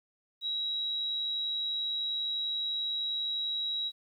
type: tone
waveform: sine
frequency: 3863 Hz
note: B7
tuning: 39 cents flat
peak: -30 dBFS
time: 0.41-3.92 s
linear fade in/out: 50 ms
effects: 11-bit